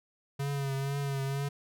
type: tone with vibrato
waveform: square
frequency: 138.59 Hz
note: C#3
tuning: in tune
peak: -31 dBFS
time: 0.39-1.49 s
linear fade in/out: 10 ms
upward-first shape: triangle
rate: 2.1 Hz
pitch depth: 44 cents each way
effects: none